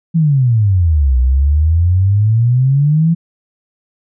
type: exponential two-way sweep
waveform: sine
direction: down then up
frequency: 170 to 61.5 to 170 Hz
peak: -8 dBFS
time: 0.14-3.15 s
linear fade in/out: 20 ms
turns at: 1.18 s
effects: none